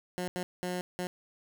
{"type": "tone bursts at uneven times", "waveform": "15% pulse", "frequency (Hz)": 180, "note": "F#3", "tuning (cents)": -47, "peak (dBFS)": -26, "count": 4, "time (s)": [[0.18, 0.28], [0.36, 0.43], [0.63, 0.81], [0.99, 1.07]], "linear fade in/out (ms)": 0, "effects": ["10-bit"]}